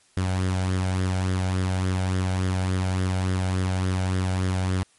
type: tone with flanger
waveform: sawtooth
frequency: 93 Hz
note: F#2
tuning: 9 cents sharp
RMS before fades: -24 dBFS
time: 0.17-4.83 s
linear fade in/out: 0 ms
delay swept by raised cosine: 0.58 to 1.38 ms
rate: 3.5 Hz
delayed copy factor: +0.5
effects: white hiss -60 dBFS RMS until 4.98 s + MP3 48 kbps